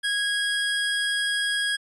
25% pulse tone, 1649 Hz, G#6, 13 cents flat, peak -19 dBFS, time 0.03-1.77 s, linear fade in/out 20 ms, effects resampled to 24000 Hz

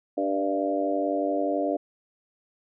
harmonic tone with a mistuned harmonic, 98 Hz, G2, in tune, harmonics 3 / 4 / 5 / 6 / 7, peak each -28 / -33 / -32 / -28 / -30 dBFS, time 0.17-1.77 s, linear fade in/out 10 ms, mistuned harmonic 6, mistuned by +19 cents, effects none

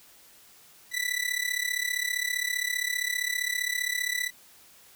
sawtooth tone with amplitude modulation, 1975.5 Hz, B6, in tune, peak -20 dBFS, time 0.91-4.31 s, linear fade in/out 50 ms, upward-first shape sine, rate 35.2 Hz, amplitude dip 85%, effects white hiss -55 dBFS RMS until 4.95 s

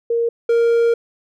sine / triangle tone pair in turn, 466.2 / 466.2 Hz, A#4 / A#4, 0 / 0 cents, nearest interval unison, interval 0 cents, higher neither, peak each -15 / -10 dBFS, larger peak second, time 0.1-0.29 / 0.49-0.94 s, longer second, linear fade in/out 5 ms, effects none

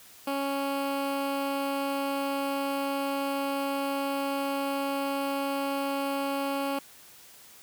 15% pulse tone with notch filter, 277.2 Hz, C#4, in tune, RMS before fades -30 dBFS, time 0.27-6.79 s, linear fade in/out 5 ms, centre 6400 Hz, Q 1.1, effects white hiss -52 dBFS RMS until 7.62 s + high-pass 60 Hz 12 dB/octave

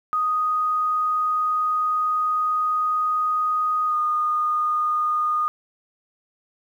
sine tone with pitch glide, 1244.5 to 1226.7 Hz, D#6 to D#6, 0 to -25 cents, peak -19 dBFS, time 0.13-5.48 s, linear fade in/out 0 ms, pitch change -25 cents, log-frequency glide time 3.87-3.95 s, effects 9-bit

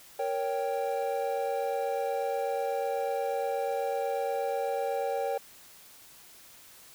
triangle chord, G diminished, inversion first, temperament equal, 466.2 / 554.4 / 784 Hz, Bb4 / Db5 / G5, 0 / 0 / 0 cents, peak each -31 / -30 / -31 dBFS, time 0.19-5.38 s, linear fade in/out 5 ms, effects white hiss -53 dBFS RMS until 6.94 s

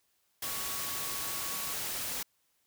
sine tone in noise, 1119 Hz, C#6, 16 cents sharp, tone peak -46 dBFS, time 0.44-1.73 s, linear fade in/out 5 ms, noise white, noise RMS -36 dBFS, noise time 0.42-2.23 s, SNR -13 dB, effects white hiss -74 dBFS RMS until 2.66 s

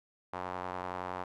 sawtooth tone with band-pass filter, 91 Hz, F#2, 28 cents flat, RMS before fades -39 dBFS, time 0.33-1.24 s, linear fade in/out 5 ms, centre 940 Hz, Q 2, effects none

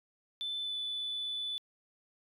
sine tone with pitch glide, 3520 to 3484 Hz, A7 to A7, 0 to -18 cents, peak -33 dBFS, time 0.41-1.58 s, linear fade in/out 0 ms, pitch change -18 cents, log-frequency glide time 0.61-0.76 s, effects tanh soft clip ceiling -30 dBFS

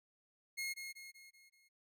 sawtooth tone with echo, 2154 Hz, C7, 50 cents sharp, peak -35 dBFS, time 0.57-0.74 s, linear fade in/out 20 ms, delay 190 ms, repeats 5, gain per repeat -6 dB, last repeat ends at 1.69 s, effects noise-tail reverb RT60 0.1 s tail -26 dB re dry

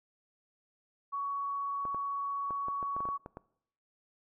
sine tone, 1121 Hz, C#6, 19 cents sharp, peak -32 dBFS, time 1.12-3.18 s, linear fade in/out 20 ms
clicks, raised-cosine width 1 ms, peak -28 dBFS, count 11, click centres 1.853 / 1.946 / 2.507 / 2.684 / 2.828 / 2.965 / 3.005 / 3.054 / 3.088 / 3.261 / 3.371 s
effects noise-tail reverb RT60 0.7 s tail -22 dB re dry

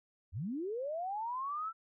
sine linear sweep, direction up, 69.3 to 1353 Hz, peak -35 dBFS, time 0.32-1.73 s, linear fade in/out 50 ms, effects none

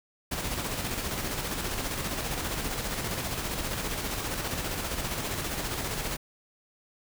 pink noise with tremolo, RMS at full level -31 dBFS, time 0.31-6.17 s, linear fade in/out 10 ms, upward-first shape square, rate 15 Hz, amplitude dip 35%, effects none

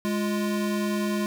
square tone pair together, 207.5 / 349.2 Hz, G#3 / F4, -1 / 0 cents, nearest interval major sixth, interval 901 cents, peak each -26 / -31 dBFS, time 0.05-1.26 s, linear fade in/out 0 ms, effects none

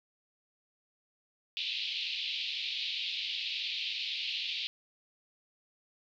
white band-pass noise, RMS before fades -36 dBFS, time 1.57-4.67 s, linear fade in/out 0 ms, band 2500 to 4200 Hz, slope 48 dB/octave, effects none

